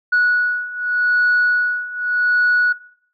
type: beating tone pair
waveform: sine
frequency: 1466 / 1466.84 Hz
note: F#6 / F#6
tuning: -16 / -15 cents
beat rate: 0.84 Hz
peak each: -18 / -15 dBFS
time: 0.12-2.73 s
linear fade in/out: 10 ms
effects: noise-tail reverb RT60 0.6 s tail -20 dB re dry + tanh soft clip ceiling -9 dBFS